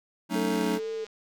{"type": "chord", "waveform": "square", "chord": "D# half-diminished seventh", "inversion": "first", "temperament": "just", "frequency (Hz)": [186.68, 224, 280, 311.1], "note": ["F#3", "A3", "C#4", "D#4"], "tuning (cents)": [16, 31, 18, 0], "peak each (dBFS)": [-32, -32, -33, -32], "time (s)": [0.29, 0.8], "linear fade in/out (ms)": 50}
{"type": "tone with vibrato", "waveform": "sine", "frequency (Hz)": 440, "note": "A4", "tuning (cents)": 0, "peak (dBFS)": -30, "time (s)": [0.35, 1.05], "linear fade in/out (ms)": 10, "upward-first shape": "sine", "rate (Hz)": 2.2, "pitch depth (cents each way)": 28}
{"type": "click train", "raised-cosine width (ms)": 0.2, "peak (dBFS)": -31, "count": 113, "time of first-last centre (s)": [0.52, 1.066], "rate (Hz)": 205}
{"effects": []}